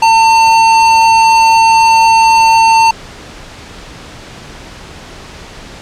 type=tone; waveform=square; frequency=901 Hz; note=A5; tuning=41 cents sharp; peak=-5 dBFS; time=0.02-2.91 s; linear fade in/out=5 ms; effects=pink hiss -31 dBFS RMS until 5.81 s + low-pass 6000 Hz 12 dB/octave